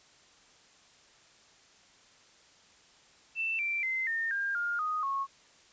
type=tone with pitch steps; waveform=sine; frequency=2667 / 2349 / 2068 / 1821.6 / 1604.2 / 1412.8 / 1244.2 / 1095.7 Hz; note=E7 / D7 / C7 / A#6 / G6 / F6 / D#6 / C#6; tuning=+20 / 0 / -21 / -40 / +40 / +20 / 0 / -20 cents; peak=-29 dBFS; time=3.35-5.27 s; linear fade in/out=50 ms; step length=240 ms; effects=white hiss -60 dBFS RMS until 5.72 s + resampled to 16000 Hz